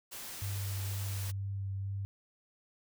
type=noise; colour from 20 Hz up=white; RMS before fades=-44 dBFS; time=0.11-1.32 s; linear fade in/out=20 ms
type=tone with vibrato; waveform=sine; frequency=98 Hz; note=G2; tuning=in tune; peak=-34 dBFS; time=0.42-2.05 s; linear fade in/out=0 ms; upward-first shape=sine; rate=2.1 Hz; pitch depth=14 cents each way
effects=none